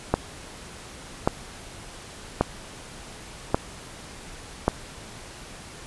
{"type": "click train", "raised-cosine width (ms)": 1, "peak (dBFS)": -4, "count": 5, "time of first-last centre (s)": [0.14, 4.68], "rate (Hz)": 0.881, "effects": ["pink hiss -42 dBFS RMS until 5.86 s", "resampled to 24000 Hz"]}